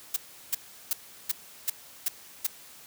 blue noise bursts, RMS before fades -26 dBFS, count 7, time 0.14-2.468 s, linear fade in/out 5 ms, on 24 ms, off 360 ms, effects white hiss -50 dBFS RMS until 2.86 s + high-pass 60 Hz 12 dB/octave

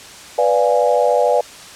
sine chord, B diminished seventh, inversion none, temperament equal, 493.9 / 587.3 / 698.5 / 830.6 Hz, B4 / D5 / F5 / Ab5, 0 / 0 / 0 / 0 cents, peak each -16 / -16 / -19 / -20 dBFS, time 0.38-1.41 s, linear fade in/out 5 ms, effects white hiss -37 dBFS RMS until 1.75 s + low-pass 8000 Hz 12 dB/octave

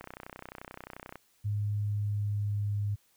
click train, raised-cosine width 0.5 ms, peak -27 dBFS, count 37, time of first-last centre 0.01-1.156 s, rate 31.4 Hz
sine tone with pitch glide, 103.6 to 102.59 Hz, G#2 to G#2, -4 to -21 cents, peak -28 dBFS, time 1.44-2.96 s, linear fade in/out 20 ms, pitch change -17 cents, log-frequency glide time 1.8-2.81 s
effects white hiss -68 dBFS RMS until 3.16 s

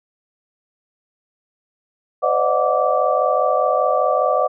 sine tone cluster, 510 / 584 / 629 / 731 / 1164 Hz, C5 / D5 / D#5 / F#5 / D6, -44 / -10 / +19 / -21 / -16 cents, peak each -21 dBFS, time 2.22-4.48 s, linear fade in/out 20 ms, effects none

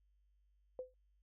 sine tone with exponential decay, 509 Hz, C5, 48 cents flat, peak -37 dBFS, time 0.79-0.94 s, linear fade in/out 1 ms, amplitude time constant 31 ms, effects noise-tail reverb RT60 0.1 s tail -26 dB re dry + added 50 Hz sine -70 dBFS peak until 1.22 s

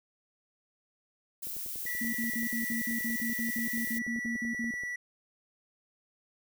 violet noise, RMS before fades -38 dBFS, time 1.42-3.99 s, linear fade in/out 10 ms
click train, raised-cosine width 2 ms, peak -36 dBFS, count 36, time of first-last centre 1.47-4.835 s, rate 10.4 Hz
triangle tone, 1950 Hz, B6, 23 cents flat, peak -32 dBFS, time 1.86-4.96 s, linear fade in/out 5 ms
sine tone bursts, 232.6 Hz, A#3, 4 cents flat, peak -32 dBFS, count 16, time 2.01-4.71 s, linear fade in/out 5 ms, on 120 ms, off 52 ms
effects none

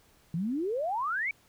sine exponential sweep, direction up, 156.2 to 2345 Hz, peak -28 dBFS, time 0.34-1.31 s, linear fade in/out 2 ms, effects pink hiss -63 dBFS RMS until 1.48 s

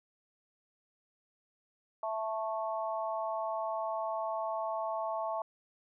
harmonic tone, 220 Hz, A3, in tune, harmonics 3 / 4 / 5, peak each -35 / -37 / -39 dBFS, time 2.03-5.42 s, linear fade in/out 2 ms, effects none

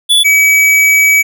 square tone pair in turn, 3444 / 2280 Hz, A7 / C#7, -38 / +48 cents, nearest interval perfect fifth, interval 714 cents, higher first, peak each -6 dBFS, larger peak neither, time 0.09-0.24 / 0.24-1.23 s, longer second, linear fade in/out 20 ms, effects none

